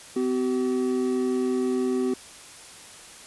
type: tone pair together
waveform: triangle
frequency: 254.2 / 380.8 Hz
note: C4 / F#4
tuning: -50 / +50 cents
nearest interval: perfect fifth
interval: 700 cents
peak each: -23 dBFS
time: 0.16-2.14 s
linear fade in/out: 5 ms
effects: white hiss -45 dBFS RMS until 3.26 s + resampled to 24000 Hz